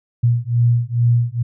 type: beating tone pair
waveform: sine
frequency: 118 / 120.3 Hz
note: A#2 / B2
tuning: +22 / -45 cents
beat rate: 2.3 Hz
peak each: -16 dBFS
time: 0.23-1.43 s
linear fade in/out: 10 ms
effects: none